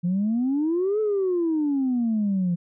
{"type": "exponential two-way sweep", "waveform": "sine", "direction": "up then down", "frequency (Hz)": [170.1, 437.7, 170.1], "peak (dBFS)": -19, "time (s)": [0.03, 2.56], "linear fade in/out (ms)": 20, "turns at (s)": 1, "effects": ["tanh soft clip ceiling -17 dBFS"]}